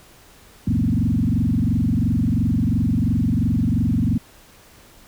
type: tone with frequency modulation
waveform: sine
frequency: 167.9 Hz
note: E3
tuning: 32 cents sharp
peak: -16 dBFS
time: 0.67-4.18 s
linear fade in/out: 5 ms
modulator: 22.9 Hz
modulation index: 4.1
effects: pink hiss -49 dBFS RMS until 5.07 s